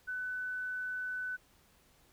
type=tone; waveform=sine; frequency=1500 Hz; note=F#6; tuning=23 cents sharp; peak=-35 dBFS; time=0.07-1.37 s; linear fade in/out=20 ms; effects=pink hiss -66 dBFS RMS until 2.12 s